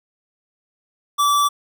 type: tone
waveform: square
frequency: 1158 Hz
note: D6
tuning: 25 cents flat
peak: -15 dBFS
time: 1.18-1.49 s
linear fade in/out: 20 ms
effects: none